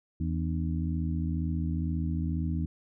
harmonic tone with a mistuned harmonic, 82.1 Hz, E2, 6 cents flat, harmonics 1 / 2 / 3 / 4, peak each -30 / -32 / -36 / -38 dBFS, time 0.2-2.66 s, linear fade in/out 5 ms, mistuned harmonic 4, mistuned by -150 cents, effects none

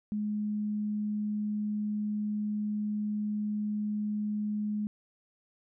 sine tone, 210 Hz, G#3, 19 cents sharp, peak -29 dBFS, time 0.12-4.87 s, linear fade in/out 0 ms, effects none

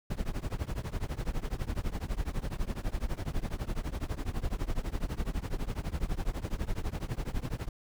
brown noise with tremolo, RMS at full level -29 dBFS, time 0.1-7.69 s, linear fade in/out 5 ms, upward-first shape triangle, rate 12 Hz, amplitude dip 100%, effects none

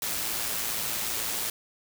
white noise with amplitude modulation, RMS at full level -29 dBFS, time 0.02-1.5 s, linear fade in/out 2 ms, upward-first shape sine, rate 112 Hz, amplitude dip 35%, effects none

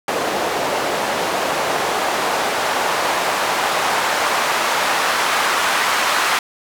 white noise with band-pass filter sweep, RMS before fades -19 dBFS, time 0.08-6.39 s, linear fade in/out 2 ms, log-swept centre 540 to 1200 Hz, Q 1.1, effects none

